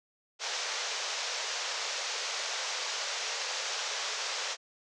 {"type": "band-pass noise", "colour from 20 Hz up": "white", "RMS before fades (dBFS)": -35, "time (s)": [0.39, 4.57], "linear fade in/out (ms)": 50, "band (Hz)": [440, 6600], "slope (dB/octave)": 48, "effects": []}